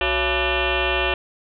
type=tone with frequency modulation; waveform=sine; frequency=1174.7 Hz; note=D6; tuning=in tune; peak=-18 dBFS; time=0.01-1.14 s; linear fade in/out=2 ms; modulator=309 Hz; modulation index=6.3; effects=none